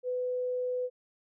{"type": "tone", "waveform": "sine", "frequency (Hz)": 500, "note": "B4", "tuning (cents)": 21, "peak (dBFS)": -29, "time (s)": [0.03, 0.9], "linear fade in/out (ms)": 50, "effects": []}